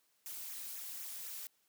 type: noise with flanger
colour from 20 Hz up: blue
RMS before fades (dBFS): -45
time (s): 0.26-1.47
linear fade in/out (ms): 0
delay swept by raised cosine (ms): 0.21 to 3.01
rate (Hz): 3.9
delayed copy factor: -0.8
effects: white hiss -75 dBFS RMS until 1.68 s + high-pass 150 Hz 12 dB/octave